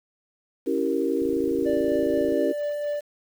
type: chord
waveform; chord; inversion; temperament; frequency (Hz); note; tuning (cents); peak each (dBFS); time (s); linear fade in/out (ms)
sine; C# diminished seventh; none; equal with one note detuned; 277.2 / 329.6 / 388.4 / 466.2; C#4 / E4 / G4 / Bb4; 0 / 0 / -16 / 0; -27; 0.66-2.53; 20
type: click train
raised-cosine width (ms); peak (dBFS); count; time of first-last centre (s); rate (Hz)
3; -29; 31; 1.22-2.323; 27.2
type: tone with tremolo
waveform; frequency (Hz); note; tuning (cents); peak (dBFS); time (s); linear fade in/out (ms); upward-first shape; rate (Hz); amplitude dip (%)
triangle; 587; D5; -1; -22; 1.65-3.01; 20; sine; 4.2; 30
effects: 8-bit